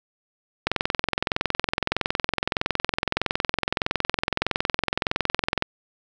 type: click train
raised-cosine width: 0.3 ms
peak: -5 dBFS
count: 108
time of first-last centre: 0.67-5.624 s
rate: 21.6 Hz
effects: none